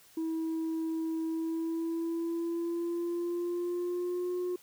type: tone with pitch glide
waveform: sine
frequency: 323.5 to 358.9 Hz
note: E4 to F4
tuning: -32 to +47 cents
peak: -28 dBFS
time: 0.17-4.56 s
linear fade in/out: 5 ms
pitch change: +179 cents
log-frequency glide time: 1.25-4.35 s
effects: tanh soft clip ceiling -29 dBFS + white hiss -59 dBFS RMS until 4.62 s